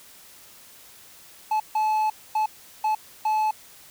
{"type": "tone bursts at uneven times", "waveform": "triangle", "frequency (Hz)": 863, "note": "A5", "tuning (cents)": -34, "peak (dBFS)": -18, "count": 5, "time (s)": [[1.51, 1.6], [1.75, 2.1], [2.35, 2.46], [2.84, 2.95], [3.25, 3.51]], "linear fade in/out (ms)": 5, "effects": ["white hiss -49 dBFS RMS until 3.9 s"]}